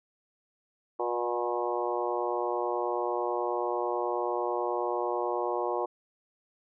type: harmonic tone with a mistuned harmonic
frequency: 120 Hz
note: B2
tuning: 49 cents flat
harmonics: 3 / 4 / 5 / 6 / 7 / 8 / 9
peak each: -33 / -34 / -35 / -36 / -36 / -37 / -38 dBFS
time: 0.99-5.86 s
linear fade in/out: 10 ms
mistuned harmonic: 6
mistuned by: +22 cents
effects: none